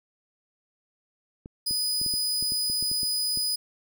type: clicks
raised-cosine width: 3 ms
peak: -27 dBFS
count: 12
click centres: 1.459 / 1.71 / 2.015 / 2.063 / 2.139 / 2.426 / 2.521 / 2.699 / 2.826 / 2.915 / 3.032 / 3.374 s
type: tone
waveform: sawtooth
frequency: 4978 Hz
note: D#8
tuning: in tune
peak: -22 dBFS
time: 1.66-3.56 s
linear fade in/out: 10 ms
effects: none